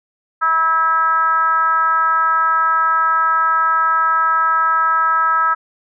sine tone with frequency modulation, 1300 Hz, E6, 24 cents flat, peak -12 dBFS, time 0.41-5.55 s, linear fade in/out 20 ms, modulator 328 Hz, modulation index 0.75, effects none

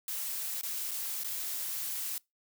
blue noise with dropouts, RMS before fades -36 dBFS, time 0.08-2.18 s, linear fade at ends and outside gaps 1 ms, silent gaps 0.612-0.632 / 0.91-0.915 / 1.235-1.245 s, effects noise-tail reverb RT60 0.2 s tail -24 dB re dry

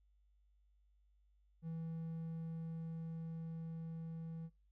triangle tone with level ramp, 163.4 Hz, E3, 15 cents flat, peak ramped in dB -39 to -42 dBFS, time 1.62-4.5 s, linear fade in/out 50 ms, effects noise-tail reverb RT60 0.3 s tail -22 dB re dry + added 50 Hz sine -69 dBFS peak until 4.71 s

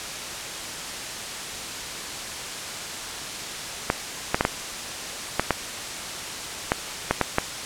clicks, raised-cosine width 0.5 ms, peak -3 dBFS, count 10, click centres 3.901 / 4.345 / 4.409 / 4.451 / 5.396 / 5.507 / 6.719 / 7.11 / 7.213 / 7.384 s, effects white hiss -32 dBFS RMS until 7.65 s + low-pass 8000 Hz 12 dB/octave

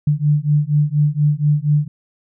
sine beating tone pair, 146.2 / 150.4 Hz, D3 / D3, -7 / +42 cents, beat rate 4.2 Hz, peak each -16 dBFS, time 0.07-1.88 s, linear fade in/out 5 ms, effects none

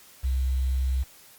sine tone with quantisation, 64.9 Hz, C2, 13 cents flat, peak -22 dBFS, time 0.23-1.04 s, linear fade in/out 20 ms, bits 8, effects white hiss -52 dBFS RMS until 1.38 s + Opus 48 kbps

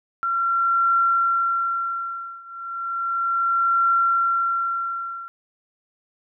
sine tone with tremolo, 1366 Hz, F6, 39 cents flat, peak -15 dBFS, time 0.23-5.28 s, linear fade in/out 0 ms, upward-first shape triangle, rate 0.34 Hz, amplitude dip 95%, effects none

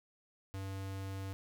square tone, 96.8 Hz, G2, 21 cents flat, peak -40 dBFS, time 0.54-1.33 s, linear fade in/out 0 ms, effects none

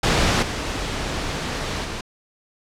pink noise with level steps, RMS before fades -18 / -26 / -29 dBFS, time 0.03-2.01 s, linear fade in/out 5 ms, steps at 0.42 / 1.84 s, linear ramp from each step 10 ms, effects low-pass 6000 Hz 12 dB/octave

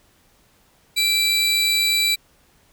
40% pulse tone pair together, 2349 / 3951 Hz, D7 / B7, 0 / 0 cents, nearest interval major sixth, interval 900 cents, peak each -21 / -17 dBFS, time 0.96-2.16 s, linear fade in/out 20 ms, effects pink hiss -58 dBFS RMS until 2.72 s

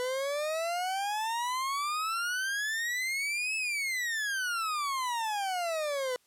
40% pulse exponential two-way sweep, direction up then down, 493.9 to 2618 to 493.9 Hz, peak -29 dBFS, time 0-6.16 s, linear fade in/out 0 ms, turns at 3.56 s, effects white hiss -68 dBFS RMS until 6.26 s + low-pass 12000 Hz 12 dB/octave

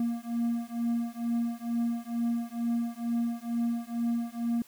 triangle beating tone pair, 233.4 / 235.6 Hz, A#3 / A#3, +2 / +19 cents, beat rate 2.2 Hz, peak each -29 / -29 dBFS, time 0-4.62 s, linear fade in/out 2 ms, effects white hiss -57 dBFS RMS until 4.67 s

